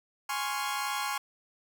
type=chord; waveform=sawtooth; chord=Db major seventh; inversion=second; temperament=equal; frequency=830.6 / 1046.5 / 1108.7 / 1396.9 Hz; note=Ab5 / C6 / Db6 / F6; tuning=0 / 0 / 0 / 0 cents; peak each=-31 / -33 / -32 / -35 dBFS; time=0.29-1.18 s; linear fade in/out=5 ms; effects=none